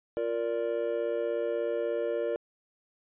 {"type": "chord", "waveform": "triangle", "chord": "Bb major", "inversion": "second", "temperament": "just", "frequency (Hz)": [349.6, 466.2, 582.7], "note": ["F4", "Bb4", "D5"], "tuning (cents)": [2, 0, -14], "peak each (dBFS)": [-33, -29, -30], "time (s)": [0.17, 2.36], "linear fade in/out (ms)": 0, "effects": ["resampled to 8000 Hz"]}